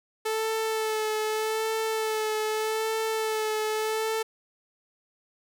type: tone with vibrato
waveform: sawtooth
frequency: 437.2 Hz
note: A4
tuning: 11 cents flat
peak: -22 dBFS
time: 0.25-4.23 s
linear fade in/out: 10 ms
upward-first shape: sine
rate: 0.82 Hz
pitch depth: 23 cents each way
effects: none